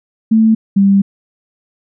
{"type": "tone pair in turn", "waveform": "sine", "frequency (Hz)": [221.5, 197.33], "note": ["A3", "G3"], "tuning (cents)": [12, 12], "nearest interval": "major second", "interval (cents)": 200, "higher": "first", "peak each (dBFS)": -6, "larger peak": "neither", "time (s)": [[0.31, 0.55], [0.76, 1.02]], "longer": "second", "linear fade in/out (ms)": 10, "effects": []}